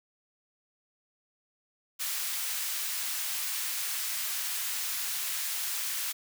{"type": "high-pass noise", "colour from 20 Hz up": "white", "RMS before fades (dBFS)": -33, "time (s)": [1.99, 6.13], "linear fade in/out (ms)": 20, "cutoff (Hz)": 1300, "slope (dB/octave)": 12, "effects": []}